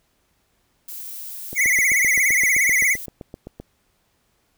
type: noise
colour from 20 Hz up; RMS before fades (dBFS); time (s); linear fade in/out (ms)
violet; -34; 0.88-3.06; 5
type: click train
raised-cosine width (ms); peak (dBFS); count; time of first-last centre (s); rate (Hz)
2; -21; 17; 1.53-3.6; 7.73
type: tone with vibrato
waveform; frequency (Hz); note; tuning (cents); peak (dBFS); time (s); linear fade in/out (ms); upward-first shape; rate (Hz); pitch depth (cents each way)
square; 2100; C7; +6; -16; 1.55-2.97; 50; sine; 17; 120
effects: pink hiss -66 dBFS RMS until 4.57 s